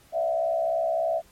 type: tone with frequency modulation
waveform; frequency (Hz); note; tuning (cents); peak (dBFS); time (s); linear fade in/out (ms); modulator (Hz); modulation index
sine; 659.3; E5; 0; -22; 0.12-1.22; 50; 63.4; 0.87
effects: pink hiss -57 dBFS RMS until 1.31 s + MP3 64 kbps